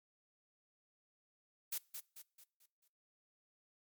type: noise with echo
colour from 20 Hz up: blue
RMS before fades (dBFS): -39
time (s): 1.72-1.78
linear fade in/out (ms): 5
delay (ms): 220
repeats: 5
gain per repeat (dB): -7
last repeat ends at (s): 2.88
effects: noise-tail reverb RT60 0.5 s tail -24 dB re dry + MP3 96 kbps